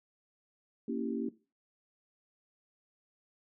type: chord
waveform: sine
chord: A# diminished seventh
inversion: none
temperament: equal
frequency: 233.1 / 277.2 / 329.6 / 392 Hz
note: A#3 / C#4 / E4 / G4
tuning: 0 / 0 / 0 / 0 cents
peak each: -35 / -37 / -40 / -40 dBFS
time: 0.88-1.29 s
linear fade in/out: 5 ms
effects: noise-tail reverb RT60 0.3 s tail -17 dB re dry